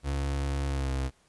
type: tone with pitch glide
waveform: 35% pulse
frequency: 69.7 to 66.51 Hz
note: C#2 to C2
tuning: +10 to +29 cents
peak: -26 dBFS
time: 0.03-1.11 s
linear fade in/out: 50 ms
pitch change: -81 cents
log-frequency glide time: 0.68-0.91 s
effects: pink hiss -65 dBFS RMS until 1.28 s + resampled to 24000 Hz